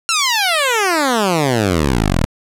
10% pulse exponential sweep, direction down, 1396.9 to 36.71 Hz, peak -5 dBFS, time 0.09-2.25 s, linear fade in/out 0 ms, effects low-pass 12000 Hz 12 dB/octave

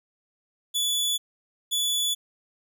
sawtooth tone pair in turn, 3442 / 3442 Hz, A7 / A7, -39 / -39 cents, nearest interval unison, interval 0 cents, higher neither, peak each -20 dBFS, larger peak neither, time 0.74-1.18 / 1.71-2.15 s, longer neither, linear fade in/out 20 ms, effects none

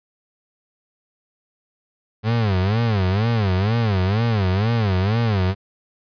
35% pulse tone with vibrato, 103.83 Hz, G#2, in tune, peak -15 dBFS, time 2.23-5.55 s, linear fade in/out 50 ms, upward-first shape sine, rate 2.1 Hz, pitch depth 220 cents each way, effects resampled to 11025 Hz

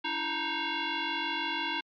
sine tone with frequency modulation, 910 Hz, A#5, 42 cents flat, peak -29 dBFS, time 0.04-1.81 s, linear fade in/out 10 ms, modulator 622 Hz, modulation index 4.4, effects MP3 96 kbps

